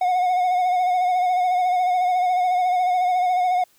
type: tone with vibrato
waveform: triangle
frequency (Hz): 727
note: F#5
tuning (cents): -31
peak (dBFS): -15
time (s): 0.01-3.64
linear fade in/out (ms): 5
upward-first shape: sine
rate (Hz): 14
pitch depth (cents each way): 38
effects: white hiss -59 dBFS RMS until 3.78 s